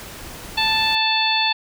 pink noise, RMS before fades -36 dBFS, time 0-0.95 s, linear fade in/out 0 ms
harmonic tone, 880 Hz, A5, in tune, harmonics 1 / 2 / 3 / 4 / 5, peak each -22 / -27 / -22 / -22 / -23 dBFS, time 0.57-1.53 s, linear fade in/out 10 ms
effects none

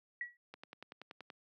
sine tone with exponential decay, 1929 Hz, B6, 41 cents flat, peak -34 dBFS, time 0.21-0.37 s, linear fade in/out 2 ms, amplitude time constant 34 ms
click train, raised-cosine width 0.3 ms, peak -32 dBFS, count 9, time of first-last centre 0.54-1.302 s, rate 10.5 Hz
effects high-pass 200 Hz 12 dB/octave

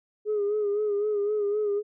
sine tone with vibrato, 415.3 Hz, G#4, in tune, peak -22 dBFS, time 0.25-1.83 s, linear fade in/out 50 ms, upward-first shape sine, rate 3.9 Hz, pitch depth 50 cents each way, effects tanh soft clip ceiling -20 dBFS

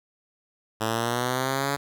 5% pulse linear sweep, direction up, 109 to 142.6 Hz, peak -13 dBFS, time 0.8-1.77 s, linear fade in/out 20 ms, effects none

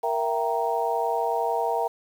harmonic tone with a mistuned harmonic, 155.56 Hz, D#3, in tune, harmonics 3 / 4 / 5 / 6, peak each -28 / -28 / -28 / -28 dBFS, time 0.03-1.88 s, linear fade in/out 10 ms, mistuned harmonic 4, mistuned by +120 cents, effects 8-bit

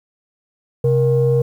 sine tone pair together, 131.8 / 470.7 Hz, C3 / A#4, +13 / +17 cents, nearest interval octave + minor seventh, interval 2204 cents, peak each -14 dBFS, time 0.84-1.42 s, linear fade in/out 5 ms, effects tanh soft clip ceiling -6 dBFS + 8-bit

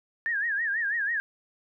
sine tone with vibrato, 1736 Hz, A6, 24 cents flat, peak -25 dBFS, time 0.26-1.2 s, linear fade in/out 0 ms, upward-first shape sine, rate 6.1 Hz, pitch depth 150 cents each way, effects none

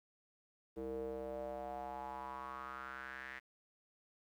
square tone with band-pass filter sweep, 65.41 Hz, C2, in tune, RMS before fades -45 dBFS, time 0.76-3.4 s, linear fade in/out 20 ms, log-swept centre 400 to 1900 Hz, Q 5.2, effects 12-bit

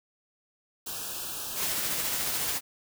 white band-stop noise, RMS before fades -36 dBFS, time 0.86-1.7 s, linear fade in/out 10 ms, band 1700 to 2500 Hz, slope 96 dB/octave
white noise with tremolo, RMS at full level -29 dBFS, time 1.55-2.61 s, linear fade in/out 50 ms, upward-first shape sine, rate 14 Hz, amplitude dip 25%
effects none

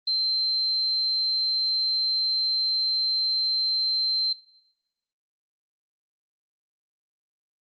sine tone, 4118 Hz, C8, 28 cents flat, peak -22 dBFS, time 0.07-4.33 s, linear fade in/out 5 ms, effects noise-tail reverb RT60 0.9 s tail -19 dB re dry + Opus 24 kbps

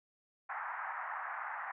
pink band-pass noise, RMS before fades -41 dBFS, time 0.49-1.72 s, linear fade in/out 10 ms, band 770 to 1900 Hz, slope 48 dB/octave, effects none

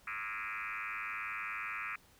sine tone with frequency modulation, 1850 Hz, A#6, 14 cents flat, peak -37 dBFS, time 0.07-1.96 s, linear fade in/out 5 ms, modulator 105 Hz, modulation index 6.5, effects pink hiss -64 dBFS RMS until 2.19 s

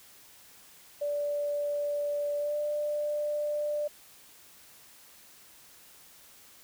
sine tone with pitch glide, 582 to 592.9 Hz, D5 to D5, -16 to +16 cents, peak -28 dBFS, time 1.01-3.88 s, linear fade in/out 10 ms, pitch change +32 cents, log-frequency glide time 2.38-2.56 s, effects white hiss -55 dBFS RMS until 6.63 s

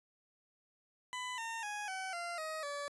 20% pulse tone with pitch steps, 1000 / 911.7 / 831.2 / 757.9 / 691 / 630 / 574.3 Hz, B5 / A#5 / G#5 / F#5 / F5 / D#5 / D5, +21 / -39 / +1 / +41 / -19 / +21 / -39 cents, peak -34 dBFS, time 1.13-2.88 s, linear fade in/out 0 ms, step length 250 ms, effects resampled to 24000 Hz

